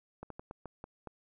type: slowing click train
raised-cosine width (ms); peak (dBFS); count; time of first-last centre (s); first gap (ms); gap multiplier
1; -29; 7; 0.23-1.073; 73; 1.26
effects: none